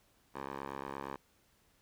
10% pulse tone with band-pass filter, 68.6 Hz, C#2, 17 cents flat, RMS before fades -43 dBFS, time 0.34-1.17 s, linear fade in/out 20 ms, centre 900 Hz, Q 1.3, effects pink hiss -70 dBFS RMS until 1.81 s

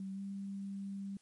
sine tone with pitch glide, 192.7 to 197.09 Hz, G3 to G3, -29 to +10 cents, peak -39 dBFS, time 0-1.17 s, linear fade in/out 2 ms, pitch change +39 cents, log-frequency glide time 0.13-0.2 s, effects white hiss -70 dBFS RMS until 1.21 s + MP3 48 kbps

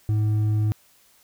sine tone with hard clipping, 106.8 Hz, G#2, 49 cents sharp, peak -20 dBFS, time 0.09-0.72 s, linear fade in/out 0 ms, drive 4 dB, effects white hiss -58 dBFS RMS until 1.23 s

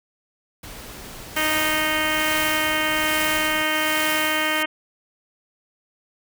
pink noise, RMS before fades -38 dBFS, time 0.63-3.63 s, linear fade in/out 5 ms
harmonic tone, 310 Hz, D#4, 6 cents flat, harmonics 1 / 2 / 3 / 4 / 5 / 6 / 7 / 8 / 9 / 10, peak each -30 / -29 / -31 / -29 / -29 / -27 / -27 / -32 / -32 / -29 dBFS, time 1.36-4.66 s, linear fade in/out 10 ms
white noise with tremolo, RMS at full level -28 dBFS, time 1.36-4.63 s, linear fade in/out 5 ms, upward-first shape sine, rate 1.2 Hz, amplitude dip 50%
effects none

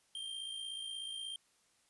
square tone with amplitude modulation, 3173 Hz, G7, 20 cents sharp, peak -39 dBFS, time 0.15-1.36 s, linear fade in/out 2 ms, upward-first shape sine, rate 56.6 Hz, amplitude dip 50%, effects white hiss -72 dBFS RMS until 1.89 s + resampled to 24000 Hz

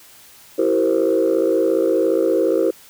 sine chord, C dominant seventh, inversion first, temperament equal with one note detuned, 329.6 / 384.2 / 466.2 / 523.3 Hz, E4 / G4 / Bb4 / C5, 0 / -35 / 0 / 0 cents, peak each -19 dBFS, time 0.58-2.71 s, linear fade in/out 10 ms, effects tanh soft clip ceiling -8 dBFS + white hiss -46 dBFS RMS until 2.89 s

